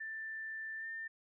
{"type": "tone with pitch glide", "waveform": "sine", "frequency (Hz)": [1773, 1800.9], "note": ["A6", "A6"], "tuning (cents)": [13, 40], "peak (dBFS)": -40, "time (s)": [0, 1.08], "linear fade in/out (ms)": 10, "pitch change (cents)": 27, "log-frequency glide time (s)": [0.77, 0.87], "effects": []}